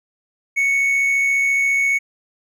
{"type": "tone with amplitude modulation", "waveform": "triangle", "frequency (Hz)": 2217, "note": "C#7", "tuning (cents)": 0, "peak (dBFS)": -12, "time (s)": [0.56, 1.99], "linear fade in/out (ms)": 20, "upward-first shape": "sine", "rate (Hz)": 74.5, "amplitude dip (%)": 25, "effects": []}